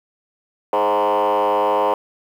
sine tone with frequency modulation, 725 Hz, F#5, 35 cents flat, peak -12 dBFS, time 0.73-1.94 s, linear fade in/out 2 ms, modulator 101 Hz, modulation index 3.1, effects tanh soft clip ceiling -14 dBFS + 8-bit

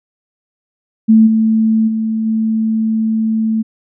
sine tone with level steps, 221.1 Hz, A3, 9 cents sharp, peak -4 / -9 / -14 / -12 dBFS, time 1.08-3.63 s, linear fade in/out 20 ms, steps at 1.26 / 1.87 / 2.25 s, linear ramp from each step 20 ms, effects none

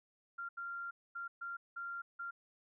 sine tone bursts at uneven times, 1387 Hz, F6, 12 cents flat, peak -40 dBFS, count 6, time 0.38-0.49 / 0.57-0.91 / 1.15-1.28 / 1.41-1.57 / 1.76-2.02 / 2.19-2.31 s, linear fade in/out 10 ms, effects none

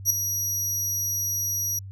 30% pulse tone with ADSR envelope, 5780 Hz, F#8, 41 cents flat, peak -11 dBFS, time 0.05-1.79 s, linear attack 53 ms, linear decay 3 ms, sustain -10 dB, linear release 3 ms, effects added 97 Hz sine -36 dBFS peak until 1.91 s

